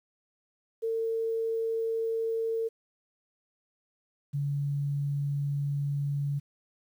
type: tone pair in turn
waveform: sine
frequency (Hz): 452 / 142.37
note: A4 / C#3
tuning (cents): +47 / +47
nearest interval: octave + minor sixth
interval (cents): 2000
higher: first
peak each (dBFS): -27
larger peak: neither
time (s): 0.82-2.69 / 4.33-6.4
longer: second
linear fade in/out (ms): 20
effects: 10-bit